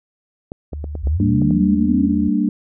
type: clicks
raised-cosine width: 2 ms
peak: -16 dBFS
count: 7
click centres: 0.519 / 0.733 / 0.842 / 0.953 / 1.072 / 1.419 / 1.508 s
type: tone with pitch glide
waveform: sine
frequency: 74 to 81.17 Hz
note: D2 to E2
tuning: +14 to -26 cents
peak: -25 dBFS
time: 0.72-2.29 s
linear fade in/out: 10 ms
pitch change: +160 cents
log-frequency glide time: 0.83-2.06 s
type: linear sweep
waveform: sine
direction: up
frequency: 56.5 to 293.7 Hz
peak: -17 dBFS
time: 1.02-2.13 s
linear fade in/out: 20 ms
type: chord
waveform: sine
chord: G minor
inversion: none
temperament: equal with one note detuned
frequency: 196 / 228 / 293.7 Hz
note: G3 / Bb3 / D4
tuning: 0 / -38 / 0 cents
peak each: -19 dBFS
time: 1.2-2.49 s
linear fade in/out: 2 ms
effects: none